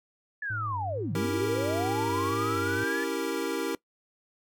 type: linear two-way sweep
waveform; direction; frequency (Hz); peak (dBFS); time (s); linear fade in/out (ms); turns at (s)
sine; down then up; 1741 to 140.4 to 1741; -30; 0.42-3.04; 5; 1.13
type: tone with vibrato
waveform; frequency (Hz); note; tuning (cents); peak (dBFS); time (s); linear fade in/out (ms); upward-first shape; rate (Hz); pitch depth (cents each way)
triangle; 102.1; G#2; -29; -32; 0.5-2.84; 5; square; 2.2; 78
type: chord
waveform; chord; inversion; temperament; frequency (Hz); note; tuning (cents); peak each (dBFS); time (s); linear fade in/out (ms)
square; C# diminished seventh; none; equal; 277.2 / 329.6 / 392 / 466.2; C#4 / E4 / G4 / Bb4; 0 / 0 / 0 / 0; -36 / -34 / -35 / -34; 1.15-3.75; 2
effects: noise-tail reverb RT60 0.1 s tail -21 dB re dry